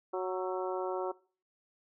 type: harmonic tone with a mistuned harmonic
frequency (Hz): 185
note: F#3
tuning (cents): 0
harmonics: 2 / 3 / 4 / 5 / 6 / 7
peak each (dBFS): -34 / -38 / -40 / -42 / -44 / -45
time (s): 0.13-1.12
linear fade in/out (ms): 10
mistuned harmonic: 7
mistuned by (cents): +46
effects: noise-tail reverb RT60 0.4 s tail -21 dB re dry